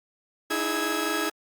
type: tone cluster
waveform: sawtooth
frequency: 305.9 / 330.4 / 417 / 1296 / 1655 Hz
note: D#4 / E4 / G#4 / E6 / G#6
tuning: -29 / +4 / +7 / -30 / -6 cents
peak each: -28 dBFS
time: 0.5-1.3 s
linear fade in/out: 10 ms
effects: Opus 48 kbps